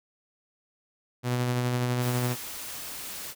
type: tone with tremolo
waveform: sawtooth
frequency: 123.47 Hz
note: B2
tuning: in tune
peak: -20 dBFS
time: 1.23-2.36 s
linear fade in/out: 50 ms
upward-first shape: sine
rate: 12 Hz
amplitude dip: 25%
type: noise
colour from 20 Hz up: white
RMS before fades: -38 dBFS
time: 1.99-3.35 s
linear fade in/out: 50 ms
effects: none